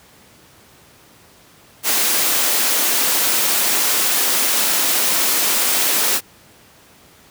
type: high-pass noise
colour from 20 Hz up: white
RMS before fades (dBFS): -17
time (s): 1.83-6.21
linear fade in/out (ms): 50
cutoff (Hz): 210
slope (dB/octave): 24
effects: pink hiss -48 dBFS RMS until 7.3 s + high-pass 80 Hz 12 dB/octave